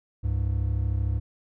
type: tone pair together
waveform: triangle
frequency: 67.6 / 100.9 Hz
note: C#2 / G#2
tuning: -43 / -49 cents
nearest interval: perfect fifth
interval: 694 cents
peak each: -24 dBFS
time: 0.23-1.2 s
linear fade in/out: 20 ms
effects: none